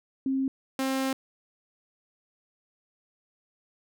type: tone pair in turn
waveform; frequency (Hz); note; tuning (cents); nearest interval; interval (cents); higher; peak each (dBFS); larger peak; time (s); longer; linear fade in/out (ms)
sine / sawtooth; 267.2 / 265.9; C4 / C4; +36 / +28; unison; 8; first; -24 / -22; second; 0.26-0.48 / 0.79-1.13; second; 2
effects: none